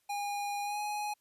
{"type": "tone with pitch glide", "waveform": "square", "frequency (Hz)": [815, 834.5], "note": ["G#5", "G#5"], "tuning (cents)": [-33, 8], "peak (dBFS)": -34, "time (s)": [0.09, 1.14], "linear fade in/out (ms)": 10, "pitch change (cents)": 41, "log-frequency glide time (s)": [0.63, 0.79], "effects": ["white hiss -75 dBFS RMS until 1.2 s", "resampled to 32000 Hz"]}